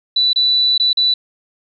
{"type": "tone with dropouts", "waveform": "sine", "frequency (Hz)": 3968, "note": "B7", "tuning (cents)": 7, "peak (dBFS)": -11, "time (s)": [0.16, 1.14], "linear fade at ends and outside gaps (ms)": 5, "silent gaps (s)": [[0.332, 0.359], [0.779, 0.798], [0.931, 0.971]], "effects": []}